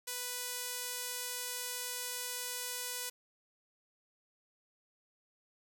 sawtooth tone with band-pass filter, 493.9 Hz, B4, in tune, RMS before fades -40 dBFS, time 0.07-3.1 s, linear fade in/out 10 ms, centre 11000 Hz, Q 0.68, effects none

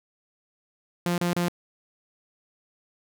sawtooth tone bursts, 174.61 Hz, F3, in tune, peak -19 dBFS, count 3, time 1.06-1.484 s, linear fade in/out 2 ms, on 120 ms, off 32 ms, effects none

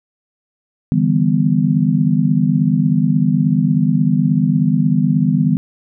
sine chord, E minor seventh, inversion third, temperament just, 148.33 / 164.81 / 197.78 / 247.2 Hz, D3 / E3 / G3 / B3, +18 / 0 / +16 / +2 cents, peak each -17 dBFS, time 0.92-5.57 s, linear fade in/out 0 ms, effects none

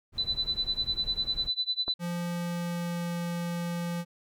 brown noise, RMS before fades -42 dBFS, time 0.12-1.51 s, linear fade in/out 50 ms
sine tone with tremolo, 3994 Hz, B7, 19 cents sharp, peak -24 dBFS, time 0.18-1.94 s, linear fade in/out 2 ms, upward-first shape sine, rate 10 Hz, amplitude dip 95%
clicks, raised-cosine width 1 ms, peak -24 / -31 dBFS, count 2, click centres 1.881 / 1.884 s
square tone with pitch glide, 173.5 to 172.3 Hz, F3 to F3, -11 to -23 cents, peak -31 dBFS, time 1.99-4.05 s, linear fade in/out 50 ms, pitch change -12 cents, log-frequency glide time 2.25-3.16 s
effects none

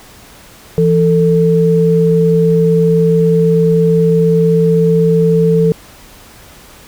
sine tone pair together, 166.87 / 445.5 Hz, E3 / A4, +21 / +22 cents, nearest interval octave + perfect fourth, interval 1701 cents, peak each -10 dBFS, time 0.78-5.72 s, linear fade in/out 0 ms, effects pink hiss -39 dBFS RMS until 6.87 s

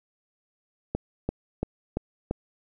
click train, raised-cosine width 2 ms, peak -13 dBFS, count 5, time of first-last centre 0.95-2.311 s, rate 2.94 Hz, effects none

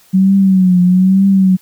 sine tone with vibrato, 187.1 Hz, F#3, 20 cents sharp, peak -6 dBFS, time 0.13-1.57 s, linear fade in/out 20 ms, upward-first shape triangle, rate 1.1 Hz, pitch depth 89 cents each way, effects white hiss -48 dBFS RMS until 1.61 s

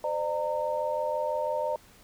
sine tone cluster, 515 / 601 / 918 Hz, C5 / D5 / A#5, -28 / +40 / -27 cents, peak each -33 / -29 / -32 dBFS, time 0.04-1.76 s, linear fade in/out 2 ms, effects pink hiss -56 dBFS RMS until 2.03 s

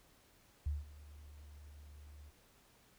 sine tone with ADSR envelope, 73.42 Hz, D2, in tune, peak -32 dBFS, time 0.66-2.31 s, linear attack 6 ms, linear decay 180 ms, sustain -20 dB, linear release 24 ms, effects pink hiss -67 dBFS RMS until 2.98 s

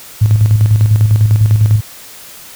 sine tone with tremolo, 107.1 Hz, A2, 46 cents flat, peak -4 dBFS, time 0.21-1.81 s, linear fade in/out 10 ms, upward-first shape square, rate 10 Hz, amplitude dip 50%, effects white hiss -34 dBFS RMS until 2.55 s

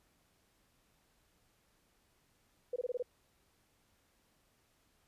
sine tone bursts, 493.9 Hz, B4, in tune, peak -33 dBFS, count 6, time 2.73-3.026 s, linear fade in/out 5 ms, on 31 ms, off 22 ms, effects pink hiss -73 dBFS RMS until 5.07 s + resampled to 32000 Hz

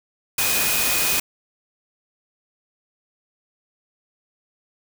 sine tone in noise, 2489 Hz, D#7, in tune, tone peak -27 dBFS, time 0.38-1.2 s, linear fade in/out 5 ms, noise white, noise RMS -21 dBFS, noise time 0.38-1.2 s, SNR -9 dB, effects none

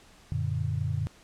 sine chord, Gb augmented, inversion none, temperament equal, 92.5 / 116.54 / 146.83 Hz, Gb2 / Bb2 / D3, 0 / 0 / 0 cents, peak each -31 dBFS, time 0.32-1.07 s, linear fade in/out 0 ms, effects pink hiss -56 dBFS RMS until 1.23 s + low-pass 9000 Hz 12 dB/octave

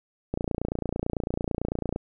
click train, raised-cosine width 2 ms, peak -14 dBFS, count 48, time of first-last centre 0.34-1.961 s, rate 29 Hz, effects none

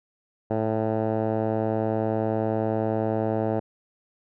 10% pulse tone with low-pass filter, 110 Hz, A2, in tune, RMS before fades -25 dBFS, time 0.5-3.6 s, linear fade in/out 10 ms, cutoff 780 Hz, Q 1.7, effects none

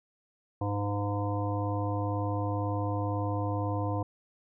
harmonic tone, 102 Hz, G#2, 31 cents flat, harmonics 1 / 3 / 5 / 7 / 9 / 10, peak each -30 / -35 / -37 / -38 / -40 / -40 dBFS, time 0.61-4.03 s, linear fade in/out 5 ms, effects none

